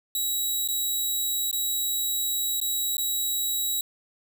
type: tone with dropouts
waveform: 10% pulse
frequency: 3874 Hz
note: B7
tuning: 34 cents flat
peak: -17 dBFS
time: 0.15-3.81 s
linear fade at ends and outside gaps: 2 ms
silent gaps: 0.677-0.686 / 1.513-1.528 / 2.602-2.614 / 2.969-2.98 s
effects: none